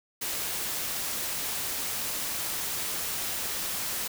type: noise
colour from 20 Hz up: white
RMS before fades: -32 dBFS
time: 0.21-4.08 s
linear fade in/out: 10 ms
effects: none